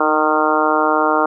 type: harmonic tone with a mistuned harmonic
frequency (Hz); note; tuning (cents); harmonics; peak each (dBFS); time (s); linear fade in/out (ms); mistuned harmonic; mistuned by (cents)
153.8; D#3; -20; 2 / 3 / 4 / 5 / 6 / 7 / 8 / 9; -21 / -21 / -21 / -21 / -21 / -21 / -21 / -21; 0-1.26; 5; 2; +24
effects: none